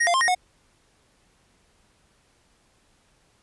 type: tone with pitch steps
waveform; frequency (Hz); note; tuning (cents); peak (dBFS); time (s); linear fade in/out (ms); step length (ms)
square; 1875 / 694 / 1058 / 1867 / 729; A#6 / F5 / C6 / A#6 / F#5; +10 / -11 / +19 / +2 / -26; -19; 0-0.35; 10; 70
effects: pink hiss -63 dBFS RMS until 3.42 s + resampled to 24000 Hz

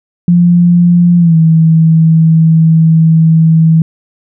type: tone with pitch glide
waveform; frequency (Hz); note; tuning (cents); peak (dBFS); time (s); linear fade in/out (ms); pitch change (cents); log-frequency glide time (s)
sine; 174.2 to 161.6; F3 to E3; -4 to -34; -3; 0.28-3.82; 2; -130; 1.18-1.36
effects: none

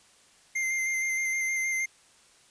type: tone with vibrato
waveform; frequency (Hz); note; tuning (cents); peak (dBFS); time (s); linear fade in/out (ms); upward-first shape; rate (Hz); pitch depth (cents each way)
square; 2093; C7; 0; -27; 0.55-1.86; 10; square; 6.4; 14
effects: white hiss -59 dBFS RMS until 2.5 s + resampled to 22050 Hz

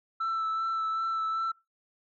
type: tone with vibrato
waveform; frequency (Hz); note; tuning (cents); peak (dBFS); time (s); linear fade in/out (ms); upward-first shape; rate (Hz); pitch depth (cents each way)
sine; 1325; E6; +9; -25; 0.2-1.52; 10; sine; 2.6; 16
effects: noise-tail reverb RT60 0.2 s tail -20 dB re dry + tanh soft clip ceiling -26 dBFS

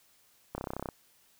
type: clicks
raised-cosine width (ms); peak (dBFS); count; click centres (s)
1; -21; 12; 0.55 / 0.58 / 0.611 / 0.641 / 0.672 / 0.705 / 0.735 / 0.766 / 0.796 / 0.826 / 0.858 / 0.888
effects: white hiss -65 dBFS RMS until 1.39 s

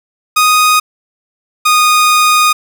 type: tone pair in turn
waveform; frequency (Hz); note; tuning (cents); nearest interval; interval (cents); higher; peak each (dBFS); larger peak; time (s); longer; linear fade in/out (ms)
sawtooth; 1244.5 / 1234.5; D#6 / D#6; 0 / -14; unison; 14; first; -3; neither; 0.36-0.8 / 1.65-2.53; second; 10
effects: none

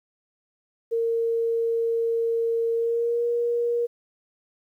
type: tone with pitch glide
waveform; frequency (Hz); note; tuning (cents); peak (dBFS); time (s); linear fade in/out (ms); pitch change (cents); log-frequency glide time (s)
sine; 460 to 474; A#4 to A#4; -23 to +29; -21; 0.91-3.87; 20; +52; 2.74-3.25
effects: 10-bit

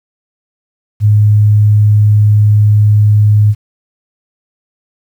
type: tone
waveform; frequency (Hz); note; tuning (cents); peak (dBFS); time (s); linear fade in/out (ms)
sine; 105.1; G#2; +21; -4; 1-3.55; 50
effects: 7-bit

